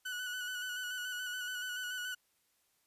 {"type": "tone with vibrato", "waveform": "30% pulse", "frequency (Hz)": 1483, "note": "F#6", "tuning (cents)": 4, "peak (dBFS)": -35, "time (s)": [0.05, 2.15], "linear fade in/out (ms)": 10, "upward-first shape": "square", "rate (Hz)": 7, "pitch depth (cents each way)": 25, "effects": ["white hiss -75 dBFS RMS until 2.86 s", "resampled to 32000 Hz"]}